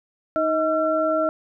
sine tone cluster, 312.3 / 634 / 1354 Hz, D#4 / D#5 / E6, +7 / +32 / +46 cents, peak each -26 / -20 / -25 dBFS, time 0.36-1.29 s, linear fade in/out 0 ms, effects none

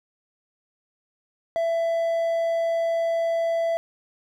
triangle tone, 666 Hz, E5, 18 cents sharp, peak -19 dBFS, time 1.56-3.77 s, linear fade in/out 0 ms, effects none

